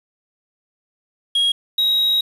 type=tone pair in turn; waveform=triangle; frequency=3285 / 3813 Hz; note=G#7 / A#7; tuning=-20 / +38 cents; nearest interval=minor third; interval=258 cents; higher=second; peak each=-13 / -13 dBFS; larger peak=neither; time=1.35-1.52 / 1.78-2.21 s; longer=second; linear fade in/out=5 ms; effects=resampled to 32000 Hz + 7-bit